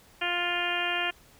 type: harmonic tone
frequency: 350.7 Hz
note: F4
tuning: 7 cents sharp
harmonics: 1 / 2 / 3 / 4 / 5 / 6 / 7 / 8 / 9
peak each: -38 / -34 / -39 / -35 / -33 / -39 / -33 / -33 / -38 dBFS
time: 0.21-1.11 s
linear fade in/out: 10 ms
effects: pink hiss -57 dBFS RMS until 1.39 s